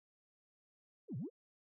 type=exponential two-way sweep; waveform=sine; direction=down then up; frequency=533 to 110.3 to 533 Hz; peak=-38 dBFS; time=1.08-1.3 s; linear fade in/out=50 ms; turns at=1.17 s; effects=tanh soft clip ceiling -35 dBFS